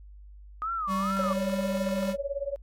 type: tone with vibrato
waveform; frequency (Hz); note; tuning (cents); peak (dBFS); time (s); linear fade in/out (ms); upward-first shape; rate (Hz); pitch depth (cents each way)
sine; 1232; D#6; -17; -28; 0.62-1.33; 0; sine; 2.3; 180
type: tone with pitch glide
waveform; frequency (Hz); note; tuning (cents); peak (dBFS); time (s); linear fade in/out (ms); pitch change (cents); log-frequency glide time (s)
square; 194.6 to 197.54; G3 to G3; -12 to +14; -29; 0.87-2.16; 50; +26; 1.18-1.45
type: tone with tremolo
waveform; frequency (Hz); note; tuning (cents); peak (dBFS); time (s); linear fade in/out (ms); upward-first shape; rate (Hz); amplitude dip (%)
sine; 560; C#5; +18; -25; 1.19-2.56; 0; triangle; 18; 100
effects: added 50 Hz sine -45 dBFS peak until 2.62 s + AAC 64 kbps